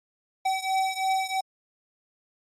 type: beating tone pair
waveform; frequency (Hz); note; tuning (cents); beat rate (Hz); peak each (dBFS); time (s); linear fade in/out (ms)
square; 763 / 766; G5 / G5; -47 / -40; 3; -27 / -29; 0.45-1.41; 10
effects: low-pass 10000 Hz 12 dB/octave + Opus 48 kbps